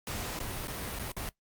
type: noise with dropouts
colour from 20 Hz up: pink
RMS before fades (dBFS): -37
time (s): 0.07-1.29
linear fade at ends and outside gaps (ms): 1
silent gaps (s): 0.39-0.401 / 0.673-0.68 / 0.989-0.995 / 1.118-1.166
effects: noise-tail reverb RT60 0.1 s tail -17 dB re dry + Opus 48 kbps